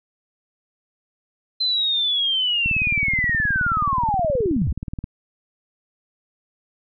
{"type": "linear sweep", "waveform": "sine", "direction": "down", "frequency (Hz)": [4099, 32], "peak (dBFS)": -18, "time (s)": [1.6, 4.73], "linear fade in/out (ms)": 10}
{"type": "click train", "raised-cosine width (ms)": 5, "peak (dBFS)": -16, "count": 46, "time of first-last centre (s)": [2.66, 5.041], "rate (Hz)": 18.9}
{"effects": []}